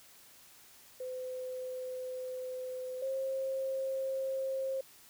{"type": "tone pair in turn", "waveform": "sine", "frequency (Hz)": [510, 532.7], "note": ["C5", "C5"], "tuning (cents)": [-44, 31], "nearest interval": "minor second", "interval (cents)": 75, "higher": "second", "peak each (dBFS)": [-37, -32], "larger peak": "second", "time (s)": [[1, 3.02], [3.02, 4.81]], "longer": "first", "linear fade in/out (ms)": 5, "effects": ["white hiss -58 dBFS RMS until 5.09 s"]}